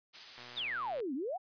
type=noise; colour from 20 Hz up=blue; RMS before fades=-42 dBFS; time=0.13-0.61 s; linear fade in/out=20 ms
type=click train; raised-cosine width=0.3 ms; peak=-34 dBFS; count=77; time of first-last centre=0.38-1.003 s; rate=122 Hz
type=exponential two-way sweep; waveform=sine; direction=down then up; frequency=3951 to 246.9 to 811 Hz; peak=-34 dBFS; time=0.56-1.38 s; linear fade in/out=20 ms; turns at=1.14 s
effects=resampled to 11025 Hz